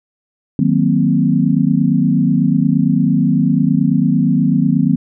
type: chord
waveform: sine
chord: C half-diminished seventh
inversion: first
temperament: equal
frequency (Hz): 155.56 / 185 / 233.1 / 261.6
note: Eb3 / Gb3 / Bb3 / C4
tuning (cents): 0 / 0 / 0 / 0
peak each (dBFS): -16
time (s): 0.59-4.96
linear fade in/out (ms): 2
effects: none